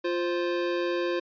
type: tone pair together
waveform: square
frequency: 349.3 / 523.3 Hz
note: F4 / C5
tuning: 0 / 0 cents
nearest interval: perfect fifth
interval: 700 cents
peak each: -28 / -31 dBFS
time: 0.04-1.2 s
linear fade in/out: 10 ms
effects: resampled to 11025 Hz